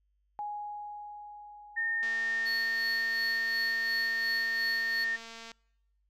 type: tone with exponential decay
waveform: sine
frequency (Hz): 830.6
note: G#5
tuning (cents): 0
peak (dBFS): -33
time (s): 0.39-3.94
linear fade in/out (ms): 0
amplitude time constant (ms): 770
type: tone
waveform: sine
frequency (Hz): 1827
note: A#6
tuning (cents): -35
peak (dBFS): -28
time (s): 1.76-5.17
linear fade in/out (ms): 20
type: click train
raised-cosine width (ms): 0.2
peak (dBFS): -29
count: 796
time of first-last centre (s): 2.03-5.517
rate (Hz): 228
type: tone with tremolo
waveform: triangle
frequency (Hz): 4403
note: C#8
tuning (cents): -13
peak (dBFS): -31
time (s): 2.45-5.05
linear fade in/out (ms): 20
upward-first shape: sine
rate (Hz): 2.8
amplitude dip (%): 65
effects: noise-tail reverb RT60 0.9 s tail -26 dB re dry + added 50 Hz sine -70 dBFS peak until 6.09 s